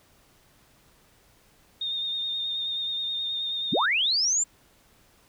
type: tone with vibrato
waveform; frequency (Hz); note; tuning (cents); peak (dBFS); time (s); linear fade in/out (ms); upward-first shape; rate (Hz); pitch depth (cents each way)
sine; 3664; A#7; -31; -27; 1.81-3.86; 5; sine; 9.4; 25
type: linear sweep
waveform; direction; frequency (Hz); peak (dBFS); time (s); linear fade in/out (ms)
sine; up; 103.1 to 7440; -21; 3.72-4.44; 10
effects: pink hiss -60 dBFS RMS until 5.28 s